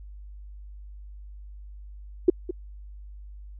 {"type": "tone with echo", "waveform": "sine", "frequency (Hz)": 358.2, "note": "F4", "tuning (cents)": 44, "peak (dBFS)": -11, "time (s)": [2.28, 2.3], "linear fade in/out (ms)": 5, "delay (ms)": 210, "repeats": 1, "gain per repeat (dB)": -14, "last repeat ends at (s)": 2.51, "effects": ["added 50 Hz sine -40 dBFS peak until 3.59 s"]}